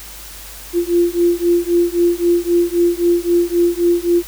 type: beating tone pair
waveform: sine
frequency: 344.4 / 348.2 Hz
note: F4 / F4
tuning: -24 / -5 cents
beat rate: 3.8 Hz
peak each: -15 dBFS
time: 0.73-4.23 s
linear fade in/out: 50 ms
effects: added 50 Hz sine -38 dBFS peak until 4.27 s + white hiss -35 dBFS RMS until 4.27 s